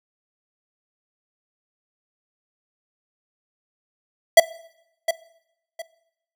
square tone with echo, 660 Hz, E5, 2 cents sharp, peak -6 dBFS, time 4.37-4.4 s, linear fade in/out 5 ms, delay 710 ms, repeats 2, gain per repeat -12 dB, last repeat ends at 5.82 s, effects noise-tail reverb RT60 0.8 s tail -20 dB re dry

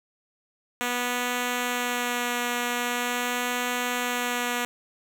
5% pulse tone with vibrato, 244.2 Hz, B3, 19 cents flat, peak -14 dBFS, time 0.81-4.65 s, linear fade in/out 0 ms, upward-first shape sine, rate 0.43 Hz, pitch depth 12 cents each way, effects none

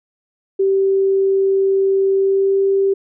sine tone with pitch glide, 388.3 to 391.2 Hz, G4 to G4, -16 to -4 cents, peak -12 dBFS, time 0.59-2.94 s, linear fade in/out 10 ms, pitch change +12 cents, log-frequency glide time 2.14-2.6 s, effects none

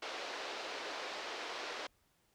pink band-pass noise, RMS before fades -43 dBFS, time 0.02-1.87 s, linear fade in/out 5 ms, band 390 to 5100 Hz, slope 24 dB/octave, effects pink hiss -74 dBFS RMS until 2.34 s

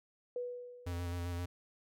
sine tone with exponential decay, 490.6 Hz, B4, 12 cents flat, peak -34 dBFS, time 0.36-1.38 s, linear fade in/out 2 ms, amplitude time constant 220 ms
square tone with vibrato, 87.31 Hz, F2, in tune, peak -37 dBFS, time 0.86-1.46 s, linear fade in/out 10 ms, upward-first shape square, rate 7.6 Hz, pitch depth 20 cents each way
effects none

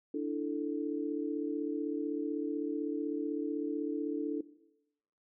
sine chord, D suspended second, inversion none, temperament equal, 293.7 / 329.6 / 440 Hz, D4 / E4 / A4, 0 / 0 / 0 cents, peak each -34 / -38 / -38 dBFS, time 0.14-4.41 s, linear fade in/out 5 ms, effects noise-tail reverb RT60 0.9 s tail -18 dB re dry

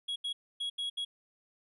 triangle tone bursts at uneven times, 3322 Hz, G#7, in tune, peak -31 dBFS, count 5, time 0.08-0.16 / 0.24-0.33 / 0.6-0.7 / 0.78-0.9 / 0.97-1.05 s, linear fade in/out 10 ms, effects resampled to 32000 Hz

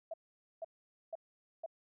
sine tone bursts, 655 Hz, E5, 11 cents flat, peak -38 dBFS, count 4, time 0.11-1.662 s, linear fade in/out 5 ms, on 28 ms, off 480 ms, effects none

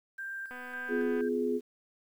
sine tone with tremolo, 1582 Hz, G6, 15 cents sharp, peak -36 dBFS, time 0.18-1.29 s, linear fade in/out 10 ms, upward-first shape square, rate 1.8 Hz, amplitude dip 55%
click train, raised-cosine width 0.5 ms, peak -32 dBFS, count 175, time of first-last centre 0.51-1.209 s, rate 249 Hz
sine chord, F diminished, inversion second, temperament just, 251.4 / 349.2 / 419.1 Hz, Cb4 / F4 / Ab4, +31 / 0 / +16 cents, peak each -32 / -35 / -30 dBFS, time 0.88-1.61 s, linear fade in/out 50 ms
effects 10-bit

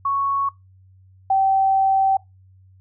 sine tone pair in turn, 1108.7 / 773.4 Hz, C#6 / G5, 0 / -24 cents, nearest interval tritone, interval 624 cents, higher first, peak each -18 / -14 dBFS, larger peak second, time 0.05-0.49 / 1.3-2.17 s, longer second, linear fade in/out 5 ms, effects noise-tail reverb RT60 0.2 s tail -22 dB re dry + added 94 Hz sine -48 dBFS peak until 2.8 s

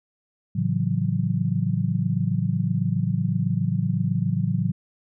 sine chord, F# minor seventh, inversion first, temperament just, 111 / 138.75 / 166.5 / 185 Hz, A2 / C#3 / E3 / F#3, +16 / +2 / +18 / 0 cents, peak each -26 dBFS, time 0.55-4.72 s, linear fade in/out 10 ms, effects none

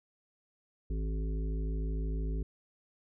harmonic tone, 53.2 Hz, G#1, 42 cents sharp, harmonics 1 / 3 / 5 / 7 / 8, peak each -31 / -41 / -45 / -48 / -49 dBFS, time 0.9-2.43 s, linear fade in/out 5 ms, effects none

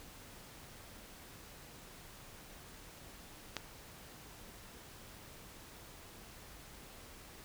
click, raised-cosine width 0.2 ms, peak -19 dBFS, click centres 3.567 s, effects pink hiss -54 dBFS RMS until 7.44 s

